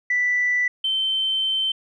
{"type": "tone pair in turn", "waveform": "sine", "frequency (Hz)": [1975.5, 3095], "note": ["B6", "G7"], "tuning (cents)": [0, -23], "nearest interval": "minor sixth", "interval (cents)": 777, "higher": "second", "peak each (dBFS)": [-17, -19], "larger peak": "first", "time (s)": [[0.1, 0.68], [0.84, 1.72]], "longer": "second", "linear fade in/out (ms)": 5, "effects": ["tanh soft clip ceiling -13 dBFS"]}